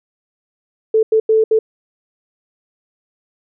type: tone bursts at uneven times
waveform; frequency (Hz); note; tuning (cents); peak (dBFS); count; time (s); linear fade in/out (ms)
sine; 440; A4; 0; -9; 4; 0.94-1.03 / 1.12-1.2 / 1.29-1.44 / 1.51-1.59; 5
effects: none